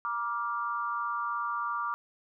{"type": "tone with amplitude modulation", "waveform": "sine", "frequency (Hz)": 1174.7, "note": "D6", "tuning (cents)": 0, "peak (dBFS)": -25, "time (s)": [0.05, 1.94], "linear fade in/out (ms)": 0, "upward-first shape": "sine", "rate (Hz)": 223, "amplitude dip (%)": 100, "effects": []}